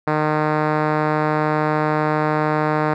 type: tone with low-pass filter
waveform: 5% pulse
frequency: 153 Hz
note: D#3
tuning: 29 cents flat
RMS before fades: -19 dBFS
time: 0.07-2.94 s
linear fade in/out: 5 ms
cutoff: 1500 Hz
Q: 0.56
effects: none